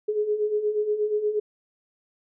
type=beating tone pair; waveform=sine; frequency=415.3 / 423.7 Hz; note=G#4 / G#4; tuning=0 / +35 cents; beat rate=8.4 Hz; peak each=-29 / -23 dBFS; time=0.08-1.4 s; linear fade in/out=10 ms; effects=none